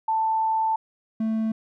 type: tone pair in turn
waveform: sine / triangle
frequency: 885 / 221.2 Hz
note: A5 / A3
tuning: +10 / +9 cents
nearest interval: 2 octaves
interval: 2401 cents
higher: first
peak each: -20 dBFS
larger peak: neither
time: 0.08-0.76 / 1.2-1.52 s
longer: first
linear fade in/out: 5 ms
effects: none